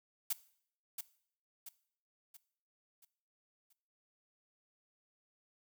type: noise with echo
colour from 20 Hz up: blue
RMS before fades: -34 dBFS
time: 0.3-0.33 s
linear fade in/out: 5 ms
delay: 680 ms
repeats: 5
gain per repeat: -7 dB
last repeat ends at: 3.73 s
effects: noise-tail reverb RT60 0.6 s tail -18 dB re dry